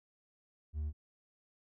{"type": "tone with hard clipping", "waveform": "sine", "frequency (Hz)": 75.5, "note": "D2", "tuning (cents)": 48, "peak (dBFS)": -35, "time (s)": [0.73, 0.93], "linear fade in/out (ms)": 50, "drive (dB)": 2, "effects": []}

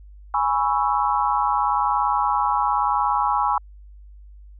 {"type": "chord", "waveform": "sine", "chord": "C# minor seventh", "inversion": "second", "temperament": "equal", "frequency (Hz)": [830.6, 987.8, 1108.7, 1318.5], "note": ["G#5", "B5", "C#6", "E6"], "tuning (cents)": [0, 0, 0, 0], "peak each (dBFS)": [-22, -23, -24, -26], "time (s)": [0.34, 3.58], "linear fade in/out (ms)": 2, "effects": ["added 50 Hz sine -41 dBFS peak until 4.59 s"]}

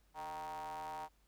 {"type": "ring-modulated tone", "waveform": "square", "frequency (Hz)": 81.1, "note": "E2", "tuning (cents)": -28, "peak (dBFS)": -40, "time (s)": [0.14, 1.09], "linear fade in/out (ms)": 50, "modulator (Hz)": 856, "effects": ["added 50 Hz sine -70 dBFS peak until 1.27 s", "pink hiss -75 dBFS RMS until 1.27 s"]}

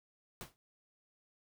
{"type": "noise with exponential decay", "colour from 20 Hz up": "pink", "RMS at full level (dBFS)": -42, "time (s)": [0.41, 0.56], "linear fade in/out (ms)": 0, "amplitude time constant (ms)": 31, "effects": []}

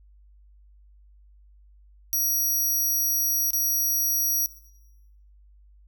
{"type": "tone with dropouts", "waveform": "15% pulse", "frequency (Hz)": 5750, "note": "F8", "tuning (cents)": 50, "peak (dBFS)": -16, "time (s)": [2.13, 4.46], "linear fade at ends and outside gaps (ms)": 0, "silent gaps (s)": [3.506, 3.533], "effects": ["noise-tail reverb RT60 0.9 s tail -18 dB re dry", "added 50 Hz sine -51 dBFS peak until 5.87 s"]}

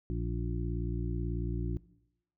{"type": "harmonic tone", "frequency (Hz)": 58.27, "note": "A#1", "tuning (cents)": 0, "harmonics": [1, 2, 3, 5, 6], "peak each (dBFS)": [-34, -37, -39, -41, -42], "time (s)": [0.1, 1.77], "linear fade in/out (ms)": 0, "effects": ["noise-tail reverb RT60 0.8 s tail -19 dB re dry"]}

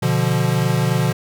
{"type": "chord", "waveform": "square", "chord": "B diminished", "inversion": "none", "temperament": "equal", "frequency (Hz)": [123.47, 146.83, 174.61], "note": ["B2", "D3", "F3"], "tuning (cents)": [0, 0, 0], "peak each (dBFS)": [-20, -21, -22], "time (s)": [0.02, 1.13], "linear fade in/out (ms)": 10, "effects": []}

